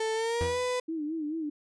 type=tone with pitch glide; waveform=35% pulse; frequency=441.9 to 498.9 Hz; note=A4 to B4; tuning=+7 to +17 cents; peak=-26 dBFS; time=0-0.8 s; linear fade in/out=5 ms; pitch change=+210 cents; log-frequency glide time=0.14-0.59 s
type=tone with exponential decay; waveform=40% pulse; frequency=85.1 Hz; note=F2; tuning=44 cents flat; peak=-26 dBFS; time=0.41-0.74 s; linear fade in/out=0 ms; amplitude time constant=70 ms
type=tone with vibrato; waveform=sine; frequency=311.1 Hz; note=D#4; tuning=in tune; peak=-30 dBFS; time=0.88-1.5 s; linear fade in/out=10 ms; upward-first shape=sine; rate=4.6 Hz; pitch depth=95 cents each way
effects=resampled to 22050 Hz